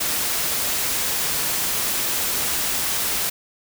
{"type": "noise", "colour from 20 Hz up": "white", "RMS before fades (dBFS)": -23, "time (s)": [0, 3.3], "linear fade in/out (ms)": 10, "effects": []}